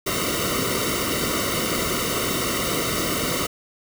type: noise with comb filter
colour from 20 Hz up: pink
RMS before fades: -24 dBFS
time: 0.06-3.47 s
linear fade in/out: 10 ms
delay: 1.2 ms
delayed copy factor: -1
effects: none